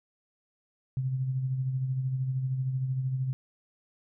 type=tone with tremolo; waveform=sine; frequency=130.81 Hz; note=C3; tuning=in tune; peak=-25 dBFS; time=0.97-3.33 s; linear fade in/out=0 ms; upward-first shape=sine; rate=13 Hz; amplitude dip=45%; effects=none